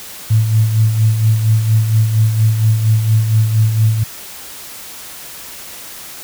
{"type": "tone with tremolo", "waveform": "sine", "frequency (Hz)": 110, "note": "A2", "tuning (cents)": 0, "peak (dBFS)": -7, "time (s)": [0.3, 4.04], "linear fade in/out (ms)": 10, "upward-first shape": "sine", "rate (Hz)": 4.3, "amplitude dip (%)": 55, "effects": ["white hiss -32 dBFS RMS until 6.23 s"]}